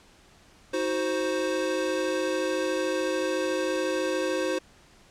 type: chord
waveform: square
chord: C diminished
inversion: first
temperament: equal with one note detuned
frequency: 316.2 / 370 / 523.3 Hz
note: Eb4 / Gb4 / C5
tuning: +28 / 0 / 0 cents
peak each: -32 / -31 / -29 dBFS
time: 0.73-4.59 s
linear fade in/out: 10 ms
effects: pink hiss -56 dBFS RMS until 5.1 s + low-pass 8000 Hz 12 dB/octave